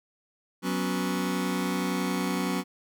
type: chord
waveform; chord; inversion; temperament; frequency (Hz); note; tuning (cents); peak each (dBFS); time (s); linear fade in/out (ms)
sawtooth; F# suspended fourth; none; just; 185 / 246.7 / 277.5; F#3 / B3 / C#4; 0 / -2 / +2; -25 / -28 / -27; 0.62-2.64; 50
effects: none